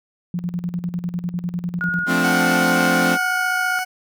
sine tone with tremolo, 175.5 Hz, F3, 9 cents sharp, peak -20 dBFS, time 0.34-2.04 s, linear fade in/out 2 ms, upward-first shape square, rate 10 Hz, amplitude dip 70%
sine tone with pitch glide, 1440 to 1425.1 Hz, F#6 to F6, -47 to +35 cents, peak -20 dBFS, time 1.81-3.79 s, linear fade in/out 0 ms, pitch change -18 cents, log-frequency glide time 1.99-2.49 s
sawtooth chord, D minor seventh, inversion first, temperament equal, 174.61 / 220 / 261.6 / 293.7 Hz, F3 / A3 / C4 / D4, 0 / 0 / 0 / 0 cents, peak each -18 / -21 / -17 / -23 dBFS, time 2.06-3.18 s, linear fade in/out 50 ms
20% pulse tone, 740 Hz, F#5, in tune, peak -17 dBFS, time 2.23-3.85 s, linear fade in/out 20 ms
effects none

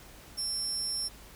30% pulse tone, 5400 Hz, E8, 41 cents sharp, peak -27 dBFS, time 0.37-1.09 s, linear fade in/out 20 ms, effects added 50 Hz sine -56 dBFS peak until 1.35 s + pink hiss -52 dBFS RMS until 1.35 s

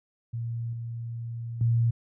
sine tone with level steps, 116.54 Hz, A#2, in tune, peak -29 / -32 / -20 dBFS, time 0.33-1.91 s, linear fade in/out 10 ms, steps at 0.73 / 1.61 s, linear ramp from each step 2 ms, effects none

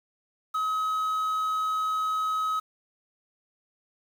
triangle tone with quantisation, 1274 Hz, D#6, 41 cents sharp, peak -23 dBFS, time 0.54-2.6 s, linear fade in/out 10 ms, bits 8, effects none

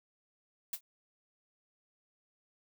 blue noise with exponential decay, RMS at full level -30 dBFS, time 0.73-0.81 s, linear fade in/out 5 ms, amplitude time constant 16 ms, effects none

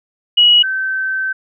sine tone pair in turn, 2913 / 1543.1 Hz, F#7 / G6, -28 / -28 cents, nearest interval major seventh, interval 1100 cents, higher first, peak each -6 / -16 dBFS, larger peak first, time 0.37-0.63 / 0.63-1.33 s, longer second, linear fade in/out 10 ms, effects none

